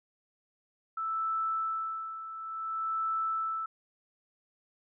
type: tone with tremolo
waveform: sine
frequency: 1318.5 Hz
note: E6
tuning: in tune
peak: -28 dBFS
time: 0.97-3.66 s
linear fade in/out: 5 ms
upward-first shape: sine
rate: 0.57 Hz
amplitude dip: 70%
effects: none